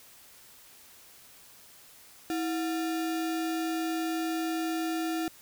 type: tone with sample-and-hold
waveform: sine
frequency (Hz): 324.4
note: E4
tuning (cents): -28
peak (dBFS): -28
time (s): 2.3-5.28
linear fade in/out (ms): 0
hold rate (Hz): 1050
effects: white hiss -54 dBFS RMS until 5.41 s